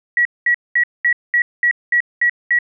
sine tone bursts, 1924 Hz, B6, 46 cents flat, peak -11 dBFS, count 9, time 0.17-2.588 s, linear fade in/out 2 ms, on 82 ms, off 210 ms, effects none

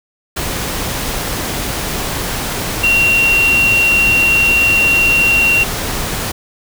sine tone in noise, 2748 Hz, F7, 29 cents flat, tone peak -9 dBFS, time 2.83-5.64 s, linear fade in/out 10 ms, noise pink, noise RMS -20 dBFS, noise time 0.36-6.32 s, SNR +8 dB, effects none

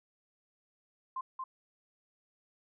sine tone with echo, 1046.5 Hz, C6, in tune, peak -34 dBFS, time 1.16-1.21 s, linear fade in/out 5 ms, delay 230 ms, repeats 1, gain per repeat -2 dB, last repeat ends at 1.44 s, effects none

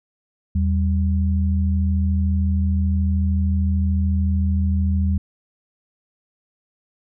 sine tone pair together, 80.5 / 193.91 Hz, E2 / G3, -41 / -19 cents, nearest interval octave + minor third, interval 1522 cents, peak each -17 / -23 dBFS, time 0.55-5.18 s, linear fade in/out 5 ms, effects none

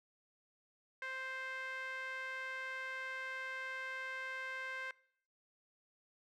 sawtooth tone with band-pass filter, 523.3 Hz, C5, in tune, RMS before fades -43 dBFS, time 1.02-4.91 s, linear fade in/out 2 ms, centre 1800 Hz, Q 4.6, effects noise-tail reverb RT60 0.6 s tail -22 dB re dry

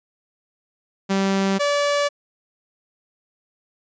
sawtooth tone pair in turn, 194.5 / 576.5 Hz, G3 / D5, -13 / -32 cents, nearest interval octave + perfect fifth, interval 1881 cents, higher second, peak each -14 dBFS, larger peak neither, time 1.09-1.59 / 1.59-2.09 s, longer neither, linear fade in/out 20 ms, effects resampled to 16000 Hz

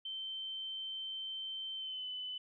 sine tone with pitch glide, 3103 to 3011 Hz, G7 to F#7, -18 to +30 cents, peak -39 dBFS, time 0.05-2.38 s, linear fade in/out 5 ms, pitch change -52 cents, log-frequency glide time 1.75-2.08 s, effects none

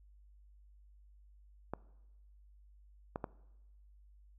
clicks, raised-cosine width 1 ms, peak -23 dBFS, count 3, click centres 1.736 / 3.159 / 3.242 s, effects noise-tail reverb RT60 1.0 s tail -21 dB re dry + added 50 Hz sine -58 dBFS peak until 4.38 s

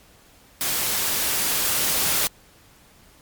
white noise with level ramp, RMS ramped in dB -24 to -21 dBFS, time 0.61-2.27 s, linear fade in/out 0 ms, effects pink hiss -53 dBFS RMS until 3.21 s + MP3 96 kbps

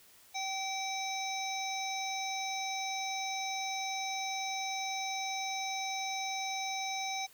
harmonic tone, 770 Hz, G5, 31 cents flat, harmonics 1 / 3 / 5 / 7 / 8, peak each -37 / -40 / -42 / -45 / -42 dBFS, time 0.34-7.27 s, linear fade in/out 20 ms, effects white hiss -60 dBFS RMS until 7.33 s

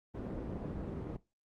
white low-pass noise, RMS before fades -40 dBFS, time 0.14-1.17 s, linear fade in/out 10 ms, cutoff 320 Hz, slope 12 dB/octave, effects noise-tail reverb RT60 0.2 s tail -19 dB re dry + Opus 24 kbps

